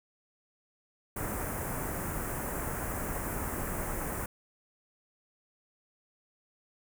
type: band-stop noise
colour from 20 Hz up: pink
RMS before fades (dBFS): -35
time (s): 1.16-4.26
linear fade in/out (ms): 5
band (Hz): 1900 to 8100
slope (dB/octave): 24
effects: none